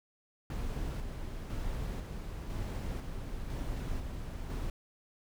brown noise with tremolo, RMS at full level -36 dBFS, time 0.5-4.7 s, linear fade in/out 2 ms, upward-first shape square, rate 1 Hz, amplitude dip 35%, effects none

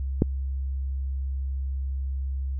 click, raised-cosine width 3 ms, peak -5 dBFS, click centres 0.221 s, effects added 67 Hz sine -26 dBFS peak until 2.59 s

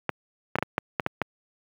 clicks, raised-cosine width 0.5 ms, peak -8 dBFS, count 8, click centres 0.093 / 0.556 / 0.586 / 0.626 / 0.781 / 0.998 / 1.064 / 1.217 s, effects high-pass 100 Hz 12 dB/octave + 8-bit

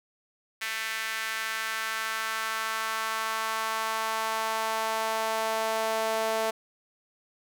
sawtooth tone with high-pass filter sweep, 221.7 Hz, A3, 13 cents sharp, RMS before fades -30 dBFS, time 0.61-6.51 s, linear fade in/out 10 ms, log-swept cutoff 1900 to 610 Hz, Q 2.1, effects none

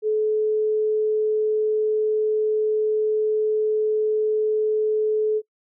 sine tone, 430.2 Hz, A4, 39 cents flat, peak -18 dBFS, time 0.02-5.42 s, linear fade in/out 50 ms, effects noise-tail reverb RT60 0.1 s tail -24 dB re dry

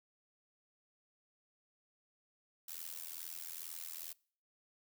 blue noise with amplitude modulation, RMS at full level -42 dBFS, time 2.68-4.13 s, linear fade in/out 5 ms, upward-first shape sine, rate 82.3 Hz, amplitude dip 100%, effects noise-tail reverb RT60 0.5 s tail -24 dB re dry

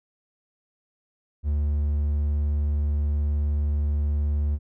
triangle tone, 73.42 Hz, D2, in tune, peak -19 dBFS, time 1.43-4.59 s, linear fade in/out 50 ms, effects none

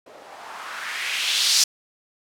violet noise with low-pass filter sweep, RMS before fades -25 dBFS, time 0.06-1.64 s, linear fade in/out 5 ms, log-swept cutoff 490 to 5400 Hz, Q 2.1, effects none

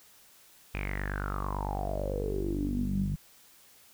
sawtooth tone with low-pass filter sweep, 49 Hz, G1, in tune, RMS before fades -32 dBFS, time 0.74-3.16 s, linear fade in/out 10 ms, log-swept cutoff 2500 to 160 Hz, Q 9.8, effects white hiss -58 dBFS RMS until 3.93 s

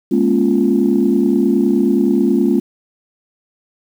sine chord, Bb minor seventh, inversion third, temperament equal with one note detuned, 207.7 / 237.2 / 277.2 / 349.2 Hz, Ab3 / Bb3 / Db4 / F4, 0 / +30 / 0 / 0 cents, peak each -16 dBFS, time 0.11-2.6 s, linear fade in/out 10 ms, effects tanh soft clip ceiling -2 dBFS + 7-bit

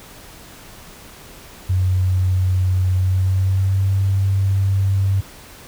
sine tone with pitch glide, 92.5 to 97.21 Hz, F#2 to G2, 0 to -14 cents, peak -14 dBFS, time 1.69-5.21 s, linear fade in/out 10 ms, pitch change +86 cents, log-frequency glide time 2.97-3.92 s, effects pink hiss -41 dBFS RMS until 5.67 s

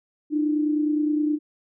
sine tone pair together, 300 / 329.7 Hz, D4 / E4, +37 / 0 cents, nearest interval major second, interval 163 cents, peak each -20 / -30 dBFS, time 0.3-1.39 s, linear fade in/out 50 ms, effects none

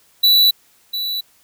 square tone with echo, 3951 Hz, B7, in tune, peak -10 dBFS, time 0.23-0.51 s, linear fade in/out 10 ms, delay 700 ms, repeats 1, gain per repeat -11 dB, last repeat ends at 1.21 s, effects white hiss -55 dBFS RMS until 1.43 s

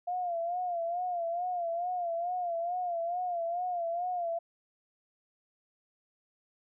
sine tone with vibrato, 698.5 Hz, F5, in tune, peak -30 dBFS, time 0.07-4.39 s, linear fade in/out 10 ms, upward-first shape sine, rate 2.3 Hz, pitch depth 76 cents each way, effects none

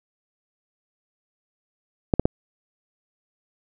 clicks, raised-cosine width 2 ms, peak -4 dBFS, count 3, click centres 2.138 / 2.196 / 2.255 s, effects none

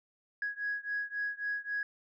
sine beating tone pair, 1661.2 / 1664.9 Hz, G#6 / G#6, 0 / +4 cents, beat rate 3.7 Hz, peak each -35 / -36 dBFS, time 0.42-1.83 s, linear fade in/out 2 ms, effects tanh soft clip ceiling -26 dBFS

